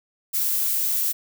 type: noise with high-pass filter sweep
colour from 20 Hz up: violet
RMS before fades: -23 dBFS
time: 0.33-1.13 s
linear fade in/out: 20 ms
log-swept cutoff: 790 to 310 Hz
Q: 1.5
effects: none